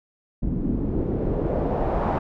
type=noise with low-pass filter sweep; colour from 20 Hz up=pink; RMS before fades=-24 dBFS; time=0.42-2.19 s; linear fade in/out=10 ms; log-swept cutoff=220 to 940 Hz; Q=1.8; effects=none